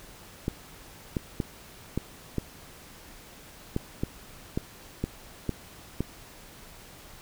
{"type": "clicks", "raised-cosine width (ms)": 3, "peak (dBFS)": -14, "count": 11, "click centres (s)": [0.481, 1.168, 1.402, 1.976, 2.383, 3.764, 4.035, 4.575, 5.04, 5.493, 6.006], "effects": ["pink hiss -49 dBFS RMS until 7.21 s"]}